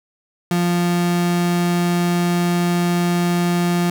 35% pulse tone, 174.61 Hz, F3, in tune, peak -14 dBFS, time 0.51-3.9 s, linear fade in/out 2 ms, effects none

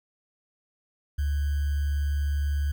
sine tone with sample-and-hold, 72 Hz, D2, 34 cents flat, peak -23 dBFS, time 1.18-2.72 s, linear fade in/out 10 ms, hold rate 1575 Hz, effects none

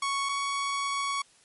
sawtooth tone pair in turn, 1110 / 1117.7 Hz, C#6 / C#6, +2 / +14 cents, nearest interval unison, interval 12 cents, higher second, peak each -23 / -24 dBFS, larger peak first, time 0.02-0.29 / 0.29-1.22 s, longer second, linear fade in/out 5 ms, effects white hiss -60 dBFS RMS until 1.44 s + MP3 48 kbps

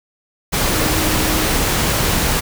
sine tone in noise, 311.1 Hz, D#4, in tune, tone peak -23 dBFS, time 0.72-1.47 s, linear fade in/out 20 ms, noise pink, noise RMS -17 dBFS, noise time 0.52-2.41 s, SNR -9 dB, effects none

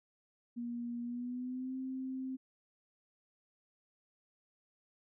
sine tone with pitch glide, 238.3 to 261.4 Hz, A#3 to C4, +38 to -1 cents, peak -37 dBFS, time 0.56-2.37 s, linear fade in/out 20 ms, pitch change +161 cents, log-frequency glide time 1.02-1.76 s, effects none

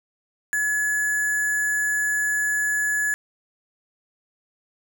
sine tone with sample-and-hold, 1700 Hz, G#6, 40 cents sharp, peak -20 dBFS, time 0.53-3.14 s, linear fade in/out 0 ms, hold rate 8820 Hz, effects none

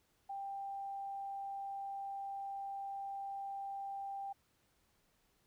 sine tone, 790 Hz, G5, 13 cents sharp, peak -40 dBFS, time 0.29-4.33 s, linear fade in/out 10 ms, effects pink hiss -75 dBFS RMS until 5.46 s

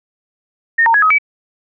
sine tone with pitch steps, 1835 / 916 / 1671 / 1268 / 2291 Hz, A#6 / A#5 / G#6 / D#6 / D7, -28 / -31 / +10 / +32 / -44 cents, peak -8 dBFS, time 0.78-1.185 s, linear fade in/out 10 ms, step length 81 ms, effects none

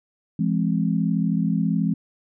sine chord, E augmented, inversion none, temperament equal with one note detuned, 169.15 / 207.7 / 261.6 Hz, E3 / G#3 / B#3, +45 / 0 / 0 cents, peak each -22 / -23 / -26 dBFS, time 0.39-1.94 s, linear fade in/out 5 ms, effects none

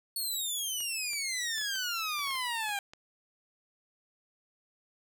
15% pulse exponential sweep, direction down, 4435 to 790 Hz, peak -25 dBFS, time 0.16-2.79 s, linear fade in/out 2 ms
clicks, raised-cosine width 0.2 ms, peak -31 dBFS, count 11, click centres 0.806 / 1.133 / 1.581 / 1.614 / 1.756 / 2.191 / 2.274 / 2.308 / 2.354 / 2.691 / 2.935 s
effects none

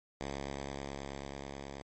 5% pulse tone with level ramp, 69.3 Hz, C#2, in tune, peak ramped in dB -26 to -32 dBFS, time 0.21-1.82 s, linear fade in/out 0 ms, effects MP3 32 kbps

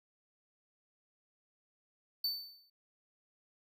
square tone with exponential decay, 4533 Hz, C#8, 38 cents sharp, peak -30 dBFS, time 2.24-2.7 s, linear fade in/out 5 ms, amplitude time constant 100 ms, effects none

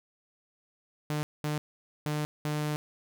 sawtooth tone bursts at uneven times, 150.3 Hz, D3, 40 cents sharp, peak -25 dBFS, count 4, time 1.1-1.23 / 1.44-1.58 / 2.06-2.25 / 2.45-2.76 s, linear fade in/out 0 ms, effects none

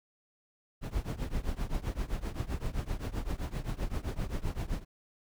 brown noise with tremolo, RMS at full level -30 dBFS, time 0.81-4.85 s, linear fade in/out 50 ms, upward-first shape triangle, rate 7.7 Hz, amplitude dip 95%, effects none

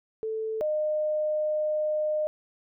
sine tone pair in turn, 440.2 / 610.8 Hz, A4 / D#5, +1 / -32 cents, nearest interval tritone, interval 567 cents, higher second, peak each -28 / -24 dBFS, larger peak second, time 0.23-0.61 / 0.61-2.27 s, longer second, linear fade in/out 0 ms, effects none

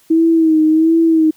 sine tone with vibrato, 320.5 Hz, E4, 49 cents flat, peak -8 dBFS, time 0.1-1.31 s, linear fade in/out 10 ms, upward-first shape sine, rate 1.4 Hz, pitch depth 51 cents each way, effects white hiss -52 dBFS RMS until 1.36 s

